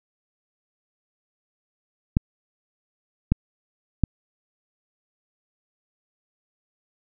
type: clicks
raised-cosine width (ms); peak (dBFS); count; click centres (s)
5; -5; 3; 2.169 / 3.32 / 4.037
effects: none

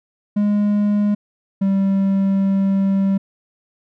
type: tone pair in turn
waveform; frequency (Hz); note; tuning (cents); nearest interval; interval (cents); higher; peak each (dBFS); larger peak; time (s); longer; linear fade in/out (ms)
triangle; 206.5 / 194.91; G#3 / G3; -10 / -10; minor second; 100; first; -12; neither; 0.36-1.15 / 1.61-3.18; second; 10
effects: none

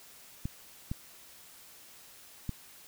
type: clicks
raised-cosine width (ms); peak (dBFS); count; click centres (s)
5; -21; 3; 0.455 / 0.915 / 2.493
effects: white hiss -54 dBFS RMS until 2.87 s

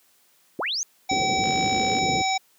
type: linear sweep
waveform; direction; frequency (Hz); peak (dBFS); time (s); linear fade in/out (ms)
sine; up; 225.2 to 6645; -24; 0.59-0.83; 0
type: harmonic tone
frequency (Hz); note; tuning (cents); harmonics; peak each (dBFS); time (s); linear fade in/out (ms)
765; G5; -42; 1 / 3 / 5 / 7 / 9; -23 / -28 / -30 / -31 / -33; 1.09-2.38; 10
type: low-pass noise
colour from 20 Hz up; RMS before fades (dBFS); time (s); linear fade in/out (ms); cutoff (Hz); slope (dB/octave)
pink; -26; 1.11-2.22; 5; 560; 96
type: click train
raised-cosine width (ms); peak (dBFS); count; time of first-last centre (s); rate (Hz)
0.2; -21; 33; 1.44-1.985; 58.7
effects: white hiss -61 dBFS RMS until 2.58 s + high-pass 150 Hz 12 dB/octave

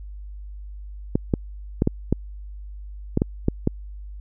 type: clicks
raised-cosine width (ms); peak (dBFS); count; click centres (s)
3; -5; 9; 1.155 / 1.338 / 1.821 / 1.874 / 2.126 / 3.174 / 3.219 / 3.484 / 3.674
effects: added 50 Hz sine -34 dBFS peak until 4.2 s

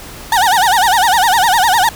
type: tone with vibrato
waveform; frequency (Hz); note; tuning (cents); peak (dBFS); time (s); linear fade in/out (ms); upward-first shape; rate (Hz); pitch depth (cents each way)
35% pulse; 830.6; G#5; 0; -7; 0.32-1.89; 2; sine; 9.9; 240
effects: pink hiss -32 dBFS RMS until 1.95 s

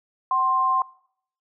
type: tone pair together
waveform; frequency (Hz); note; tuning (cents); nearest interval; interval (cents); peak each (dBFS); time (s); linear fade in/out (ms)
sine; 758.1 / 1052; F#5 / C6; +42 / +9; tritone; 567; -28 / -19; 0.31-0.82; 2
effects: noise-tail reverb RT60 0.6 s tail -20 dB re dry

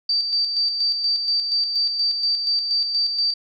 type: tone with tremolo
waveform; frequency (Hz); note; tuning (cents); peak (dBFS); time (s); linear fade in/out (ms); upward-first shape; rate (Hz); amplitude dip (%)
sine; 4643; D8; -21; -17; 0.09-3.34; 5; square; 4.2; 45
effects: none

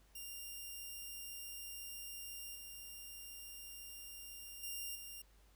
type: tone with level steps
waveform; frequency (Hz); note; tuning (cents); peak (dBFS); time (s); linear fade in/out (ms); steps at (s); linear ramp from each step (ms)
5% pulse; 2794; F7; 0; -37 / -40 / -33 / -39; 0.15-5.22; 5; 2.55 / 4.63 / 4.95; 5
effects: added 50 Hz sine -65 dBFS peak until 5.55 s + pink hiss -71 dBFS RMS until 5.55 s

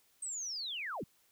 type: linear sweep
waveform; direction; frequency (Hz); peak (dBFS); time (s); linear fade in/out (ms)
sine; down; 8372 to 96; -37; 0.22-1.04; 5
effects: white hiss -70 dBFS RMS until 1.31 s

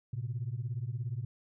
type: beating tone pair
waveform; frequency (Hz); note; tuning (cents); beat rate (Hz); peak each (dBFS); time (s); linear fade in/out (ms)
sine; 112.8 / 129.8; A2 / C3; +44 / -13; 17; -35 / -36; 0.13-1.25; 5
effects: tanh soft clip ceiling -27 dBFS

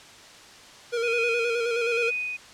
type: tone with vibrato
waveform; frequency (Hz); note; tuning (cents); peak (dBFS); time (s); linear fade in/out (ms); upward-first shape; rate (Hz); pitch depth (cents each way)
square; 468.8; A#4; +10; -25; 0.92-2.11; 20; square; 9.5; 36
type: tone with tremolo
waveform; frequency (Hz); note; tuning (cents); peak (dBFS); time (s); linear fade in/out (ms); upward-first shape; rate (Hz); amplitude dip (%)
sine; 2489; D#7; 0; -24; 1.03-2.37; 10; triangle; 1.2; 75
effects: white hiss -47 dBFS RMS until 2.53 s + low-pass 6000 Hz 12 dB/octave

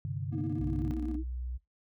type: chord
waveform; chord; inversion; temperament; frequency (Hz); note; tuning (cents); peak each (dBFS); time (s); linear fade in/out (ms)
sine; G suspended fourth; none; just; 98 / 130.67 / 147; G2 / C3 / D3; 0 / -2 / +2; -37; 0.05-0.91; 0
type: tone with vibrato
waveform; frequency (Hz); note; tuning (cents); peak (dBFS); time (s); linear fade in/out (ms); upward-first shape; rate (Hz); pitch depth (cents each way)
sine; 311.1; D#4; 0; -34; 0.31-1.24; 50; sine; 8; 62
type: tone with tremolo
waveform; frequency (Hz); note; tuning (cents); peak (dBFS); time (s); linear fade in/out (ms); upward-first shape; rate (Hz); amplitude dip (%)
triangle; 238.4; A#3; +39; -35; 0.32-1.16; 5; square; 17; 70
type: tone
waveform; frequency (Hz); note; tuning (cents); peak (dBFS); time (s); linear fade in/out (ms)
sine; 61.74; B1; 0; -34; 0.59-1.58; 20
effects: noise-tail reverb RT60 0.2 s tail -20 dB re dry

